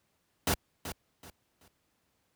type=noise with echo; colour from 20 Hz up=pink; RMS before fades=-27 dBFS; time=0.47-0.54 s; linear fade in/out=2 ms; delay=380 ms; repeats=3; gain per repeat=-11 dB; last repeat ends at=1.68 s; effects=pink hiss -75 dBFS RMS until 2.35 s + high-pass 60 Hz 12 dB/octave